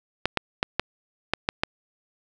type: clicks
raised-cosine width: 0.3 ms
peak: -5 dBFS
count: 7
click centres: 0.256 / 0.373 / 0.629 / 0.796 / 1.336 / 1.489 / 1.635 s
effects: none